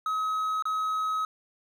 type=tone with dropouts; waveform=triangle; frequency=1275 Hz; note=D#6; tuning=42 cents sharp; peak=-24 dBFS; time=0.06-1.25 s; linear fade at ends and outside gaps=2 ms; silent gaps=0.624-0.654 s; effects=none